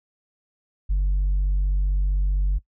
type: tone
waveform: sine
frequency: 47.76 Hz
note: G1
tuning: 44 cents flat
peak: -16 dBFS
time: 0.89-2.59 s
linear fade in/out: 20 ms
effects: noise-tail reverb RT60 0.1 s tail -20 dB re dry + tanh soft clip ceiling -17 dBFS